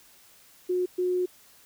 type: tone bursts at uneven times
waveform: sine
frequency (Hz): 362.4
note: F#4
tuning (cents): -36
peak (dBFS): -23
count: 2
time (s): 0.69-0.86 / 0.98-1.26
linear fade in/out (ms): 10
effects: white hiss -56 dBFS RMS until 1.65 s